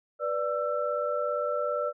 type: tone cluster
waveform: sine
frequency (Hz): 490.5 / 588 / 1335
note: B4 / D5 / E6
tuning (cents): -12 / +2 / +22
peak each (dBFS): -32 / -29 / -32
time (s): 0.19-1.93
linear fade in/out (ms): 50
effects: none